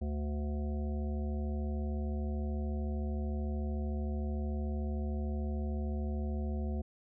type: harmonic tone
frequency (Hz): 73.42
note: D2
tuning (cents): 0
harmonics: 1 / 3 / 5 / 7 / 9 / 10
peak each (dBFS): -33 / -39 / -46 / -49 / -51 / -53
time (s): 0.01-6.82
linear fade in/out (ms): 10
effects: none